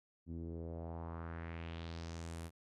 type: tone with low-pass filter sweep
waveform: sawtooth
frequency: 83.1 Hz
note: E2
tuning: 15 cents sharp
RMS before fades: -45 dBFS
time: 0.26-2.51 s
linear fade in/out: 50 ms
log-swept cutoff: 250 to 12000 Hz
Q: 2.4
effects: none